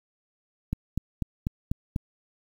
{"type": "click train", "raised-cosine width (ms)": 5, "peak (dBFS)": -14, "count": 6, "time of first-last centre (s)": [0.73, 1.962], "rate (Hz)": 4.06, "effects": ["8-bit"]}